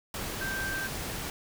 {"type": "tone in noise", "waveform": "sine", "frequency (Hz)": 1568, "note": "G6", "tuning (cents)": 0, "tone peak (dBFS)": -32, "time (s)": [0.41, 0.87], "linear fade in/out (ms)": 2, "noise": "pink", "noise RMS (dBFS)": -36, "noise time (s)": [0.14, 1.3], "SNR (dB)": 1, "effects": []}